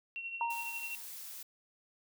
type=tone with tremolo; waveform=sine; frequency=2729 Hz; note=F7; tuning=41 cents flat; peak=-36 dBFS; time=0.16-0.95 s; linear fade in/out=0 ms; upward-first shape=triangle; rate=12 Hz; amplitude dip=60%
type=tone with exponential decay; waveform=sine; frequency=932.3 Hz; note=A#5; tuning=in tune; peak=-29 dBFS; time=0.41-1.06 s; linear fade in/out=1 ms; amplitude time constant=140 ms
type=noise; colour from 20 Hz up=blue; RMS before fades=-46 dBFS; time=0.5-1.43 s; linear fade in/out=5 ms
effects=none